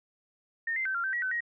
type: tone with pitch steps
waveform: sine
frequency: 1832 / 2080 / 1545 / 1385 / 1552 / 1917 / 1519 / 1887 Hz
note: A#6 / C7 / G6 / F6 / G6 / A#6 / F#6 / A#6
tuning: -31 / -11 / -26 / -15 / -18 / +48 / +45 / +21 cents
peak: -28 dBFS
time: 0.67-1.406 s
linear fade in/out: 5 ms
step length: 92 ms
effects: none